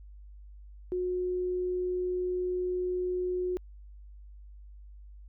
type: tone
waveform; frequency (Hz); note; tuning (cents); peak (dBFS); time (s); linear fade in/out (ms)
sine; 362.9; F#4; -34; -28; 0.92-3.57; 0
effects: added 50 Hz sine -46 dBFS peak until 5.28 s